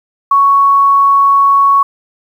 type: tone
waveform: sine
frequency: 1112 Hz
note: C#6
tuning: 5 cents sharp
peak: -5 dBFS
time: 0.31-1.83 s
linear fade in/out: 5 ms
effects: 7-bit